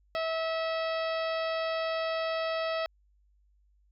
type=harmonic tone; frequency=649 Hz; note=E5; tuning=27 cents flat; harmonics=1 / 2 / 3 / 4 / 5 / 6 / 7 / 8; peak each=-30 / -36 / -40 / -42 / -44 / -46 / -47 / -48 dBFS; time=0.15-2.86 s; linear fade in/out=0 ms; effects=added 50 Hz sine -63 dBFS peak until 3.91 s